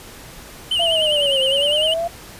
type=tone with vibrato; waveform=triangle; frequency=2960 Hz; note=F#7; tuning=in tune; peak=-15 dBFS; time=0.71-1.94 s; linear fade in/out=5 ms; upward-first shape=sine; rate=9.9 Hz; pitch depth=91 cents each way
type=exponential two-way sweep; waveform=sine; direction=down then up; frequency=690 to 525 to 690 Hz; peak=-19 dBFS; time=0.79-2.08 s; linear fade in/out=10 ms; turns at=1.43 s
effects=pink hiss -39 dBFS RMS until 2.39 s + resampled to 32000 Hz